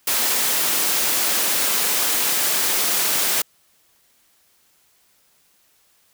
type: high-pass noise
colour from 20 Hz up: white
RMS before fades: -20 dBFS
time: 0.07-3.42 s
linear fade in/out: 5 ms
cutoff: 220 Hz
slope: 12 dB/octave
effects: white hiss -60 dBFS RMS until 6.13 s